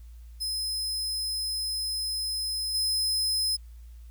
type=tone with level steps; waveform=sawtooth; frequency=5100 Hz; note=D#8; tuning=42 cents sharp; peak=-26 / -22 dBFS; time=0.4-3.57 s; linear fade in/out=20 ms; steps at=2.74 s; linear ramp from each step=10 ms; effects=added 58 Hz sine -43 dBFS peak until 4.1 s + white hiss -66 dBFS RMS until 4.1 s